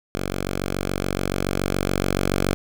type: tone with level ramp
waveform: 5% pulse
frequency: 47.05 Hz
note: F#1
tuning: 30 cents sharp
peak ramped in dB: -14 to -8 dBFS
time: 0.15-2.54 s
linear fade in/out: 0 ms
effects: none